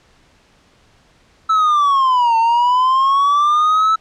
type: linear two-way sweep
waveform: triangle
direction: down then up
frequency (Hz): 1317 to 900 to 1317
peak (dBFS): -9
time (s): 1.49-3.96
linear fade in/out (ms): 10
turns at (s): 2.37
effects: pink hiss -53 dBFS RMS until 4 s + low-pass 6000 Hz 12 dB/octave